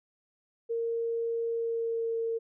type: tone with pitch glide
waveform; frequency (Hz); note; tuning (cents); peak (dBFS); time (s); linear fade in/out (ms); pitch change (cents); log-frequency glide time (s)
sine; 461.8 to 456.5; A#4 to A#4; -16 to -36; -28; 0.69-2.39; 20; -20; 1.49-2.17
effects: none